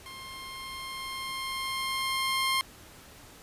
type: tone with level ramp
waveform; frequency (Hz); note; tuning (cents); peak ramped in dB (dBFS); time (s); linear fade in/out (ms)
15% pulse; 1061; C6; +24; -36 to -18; 0.06-2.61; 0
effects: pink hiss -51 dBFS RMS until 3.42 s + resampled to 32000 Hz